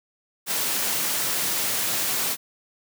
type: high-pass noise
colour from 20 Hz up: white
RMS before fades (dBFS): -25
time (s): 0.46-2.37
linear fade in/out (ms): 50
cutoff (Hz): 110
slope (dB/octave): 24
effects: none